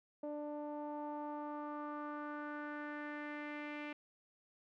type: tone with low-pass filter sweep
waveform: sawtooth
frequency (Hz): 296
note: D4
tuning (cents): +14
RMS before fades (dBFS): -44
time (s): 0.23-3.93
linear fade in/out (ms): 5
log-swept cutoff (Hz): 660 to 2400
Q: 3.5
effects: none